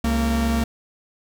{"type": "tone pair together", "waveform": "45% pulse", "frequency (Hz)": [67.9, 229.6], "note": ["C#2", "A#3"], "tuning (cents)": [-35, -26], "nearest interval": "octave + major sixth", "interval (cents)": 2109, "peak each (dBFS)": [-22, -21], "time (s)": [0.04, 0.64], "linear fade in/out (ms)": 5, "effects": []}